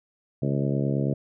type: harmonic tone with a mistuned harmonic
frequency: 69.3 Hz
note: C#2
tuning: in tune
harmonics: 2 / 3 / 4 / 5 / 6 / 7 / 8 / 9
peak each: -25 / -29 / -31 / -33 / -35 / -36 / -37 / -38 dBFS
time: 0.42-1.14 s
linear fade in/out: 5 ms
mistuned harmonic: 9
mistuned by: +21 cents
effects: none